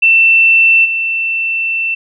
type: tone with level steps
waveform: sine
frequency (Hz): 2680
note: E7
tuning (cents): +28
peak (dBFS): -5 / -13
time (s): 0.02-1.95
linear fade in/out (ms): 10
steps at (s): 0.84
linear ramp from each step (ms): 20
effects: none